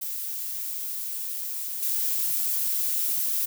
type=noise with level steps; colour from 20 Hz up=violet; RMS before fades=-32 / -26 dBFS; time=0.01-3.46 s; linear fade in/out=10 ms; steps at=1.82 s; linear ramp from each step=10 ms; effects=none